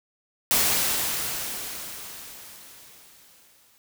white noise with exponential decay, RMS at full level -20 dBFS, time 0.51-3.78 s, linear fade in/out 0 ms, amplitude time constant 710 ms, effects none

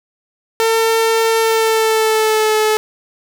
sawtooth tone with pitch glide, 450.8 to 431.4 Hz, A4 to A4, +42 to -34 cents, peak -8 dBFS, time 0.6-2.77 s, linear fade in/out 0 ms, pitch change -76 cents, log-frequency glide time 1.35-2.56 s, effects 8-bit

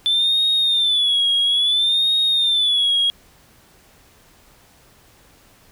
sine tone with vibrato, 3503 Hz, A7, 8 cents flat, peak -13 dBFS, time 0.06-3.1 s, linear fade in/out 0 ms, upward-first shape sine, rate 0.59 Hz, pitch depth 110 cents each way, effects tanh soft clip ceiling -12 dBFS + pink hiss -52 dBFS RMS until 5.71 s

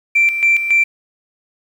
sine tone with tremolo, 2349 Hz, D7, in tune, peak -8 dBFS, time 0.15-0.84 s, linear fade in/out 10 ms, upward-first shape square, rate 3.6 Hz, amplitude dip 65%, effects tanh soft clip ceiling -5 dBFS + 7-bit

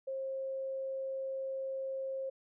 sine tone, 534 Hz, C5, 35 cents sharp, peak -35 dBFS, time 0.07-2.3 s, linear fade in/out 10 ms, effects none

